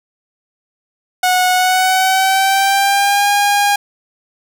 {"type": "tone with pitch glide", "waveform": "sawtooth", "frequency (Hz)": [733, 813.3], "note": ["F#5", "G#5"], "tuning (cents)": [-16, -36], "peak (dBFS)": -7, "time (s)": [1.23, 3.76], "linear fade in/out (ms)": 5, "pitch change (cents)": 180, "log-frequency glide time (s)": [1.53, 3.29], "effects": []}